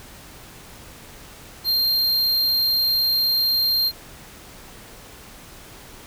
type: tone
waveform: square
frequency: 4188 Hz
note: C8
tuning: 1 cent sharp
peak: -18 dBFS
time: 1.64-3.92 s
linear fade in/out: 50 ms
effects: pink hiss -43 dBFS RMS until 6.06 s